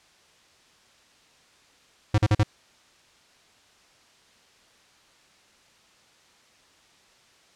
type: tone bursts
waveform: square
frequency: 105.5 Hz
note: G#2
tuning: 28 cents sharp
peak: -17 dBFS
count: 4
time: 2.14-2.433 s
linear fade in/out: 5 ms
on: 41 ms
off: 43 ms
effects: white hiss -58 dBFS RMS until 7.55 s + low-pass 6000 Hz 12 dB/octave